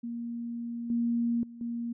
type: tone with level steps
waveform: sine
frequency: 235.2 Hz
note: A#3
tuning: 16 cents sharp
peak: -33 / -25 / -43 / -31 dBFS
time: 0.03-1.93 s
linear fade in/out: 10 ms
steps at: 0.9 / 1.43 / 1.61 s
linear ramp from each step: 2 ms
effects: none